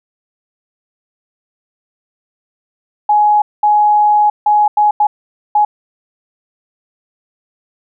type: tone bursts at uneven times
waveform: sine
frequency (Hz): 838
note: G#5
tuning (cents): +15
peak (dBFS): -7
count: 6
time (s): 3.09-3.42 / 3.63-4.3 / 4.46-4.68 / 4.77-4.91 / 5-5.07 / 5.55-5.65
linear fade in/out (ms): 5
effects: none